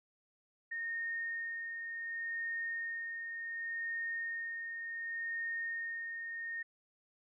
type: tone with tremolo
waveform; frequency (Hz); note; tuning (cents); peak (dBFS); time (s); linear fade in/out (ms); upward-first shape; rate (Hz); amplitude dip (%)
sine; 1842; A#6; -21; -35; 0.71-6.63; 10; sine; 0.68; 40
effects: none